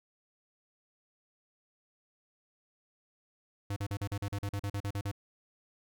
square tone bursts, 100.7 Hz, G2, 47 cents sharp, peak -33 dBFS, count 14, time 3.7-5.115 s, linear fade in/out 5 ms, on 63 ms, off 41 ms, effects none

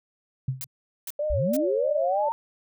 sine tone with exponential decay, 130.81 Hz, C3, in tune, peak -20 dBFS, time 0.48-0.67 s, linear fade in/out 5 ms, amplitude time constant 41 ms
blue noise bursts, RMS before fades -34 dBFS, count 3, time 0.61-1.566 s, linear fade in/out 0 ms, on 32 ms, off 430 ms
sine tone with vibrato, 572 Hz, D5, 46 cents flat, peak -24 dBFS, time 1.19-2.29 s, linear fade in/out 5 ms, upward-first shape sine, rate 3.2 Hz, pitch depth 120 cents each way
sine linear sweep, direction up, 40.47 to 926 Hz, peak -24 dBFS, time 1.3-2.32 s, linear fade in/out 0 ms
effects none

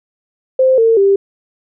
sine tone with pitch steps, 521 / 453.6 / 394.8 Hz, C5 / A#4 / G4, -7 / -47 / +12 cents, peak -7 dBFS, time 0.59-1.16 s, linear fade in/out 5 ms, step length 190 ms, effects none

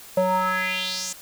square tone with band-pass filter sweep, 185 Hz, F#3, in tune, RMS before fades -24 dBFS, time 0.17-1.13 s, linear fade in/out 5 ms, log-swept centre 580 to 7500 Hz, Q 3.6, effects white hiss -44 dBFS RMS until 1.21 s

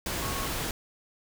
sine tone in noise, 1100 Hz, C#6, 14 cents flat, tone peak -37 dBFS, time 0.22-0.46 s, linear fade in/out 2 ms, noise pink, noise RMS -32 dBFS, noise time 0.06-0.71 s, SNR -8 dB, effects none

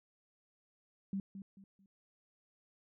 sine tone with echo, 195.3 Hz, G3, 6 cents flat, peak -34 dBFS, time 1.13-1.2 s, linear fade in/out 2 ms, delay 220 ms, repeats 3, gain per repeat -10 dB, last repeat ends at 1.86 s, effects none

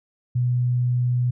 sine tone, 123.47 Hz, B2, in tune, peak -18 dBFS, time 0.35-1.31 s, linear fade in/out 10 ms, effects none

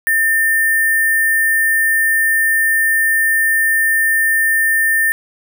sine tone with sample-and-hold, 1800 Hz, A6, 39 cents sharp, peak -11 dBFS, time 0.07-5.12 s, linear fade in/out 0 ms, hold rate 11025 Hz, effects none

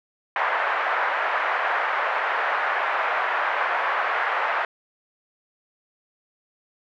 white band-pass noise, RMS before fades -24 dBFS, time 0.36-4.65 s, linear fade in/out 2 ms, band 600 to 1800 Hz, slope 24 dB/octave, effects none

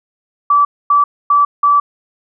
sine tone bursts at uneven times, 1156 Hz, D6, 28 cents flat, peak -7 dBFS, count 4, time 0.5-0.65 / 0.9-1.04 / 1.3-1.45 / 1.63-1.8 s, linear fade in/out 5 ms, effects none

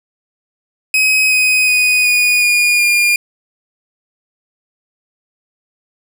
40% pulse tone with pitch steps, 2535 / 2510 / 2486 / 2461 / 2437 / 2414 Hz, D#7 / D#7 / D#7 / D#7 / D#7 / D7, +32 / +15 / -2 / -20 / -37 / +47 cents, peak -9 dBFS, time 0.94-3.16 s, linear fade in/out 2 ms, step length 370 ms, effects none

